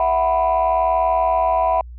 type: chord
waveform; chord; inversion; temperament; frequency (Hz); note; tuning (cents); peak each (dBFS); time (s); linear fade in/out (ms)
sine; E suspended second; none; equal; 659.3 / 740 / 987.8; E5 / F#5 / B5; 0 / 0 / 0; -18; 0-1.81; 2
effects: tanh soft clip ceiling -9 dBFS + added 60 Hz sine -33 dBFS peak until 1.98 s